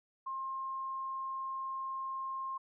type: tone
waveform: sine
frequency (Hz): 1064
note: C6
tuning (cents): +29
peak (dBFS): -36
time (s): 0.26-2.58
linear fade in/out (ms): 10
effects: none